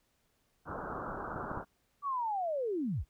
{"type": "low-pass noise", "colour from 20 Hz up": "white", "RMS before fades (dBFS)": -40, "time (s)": [0.65, 1.65], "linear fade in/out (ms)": 50, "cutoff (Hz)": 1500, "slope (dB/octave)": 96}
{"type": "clicks", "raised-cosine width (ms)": 3, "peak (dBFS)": -28, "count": 3, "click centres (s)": [1.361, 1.515, 1.574]}
{"type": "linear sweep", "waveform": "sine", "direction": "down", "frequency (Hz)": [1167, 32.53], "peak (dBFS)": -31, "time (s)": [2.02, 3.05], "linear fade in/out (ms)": 50}
{"effects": ["pink hiss -75 dBFS RMS until 3.09 s"]}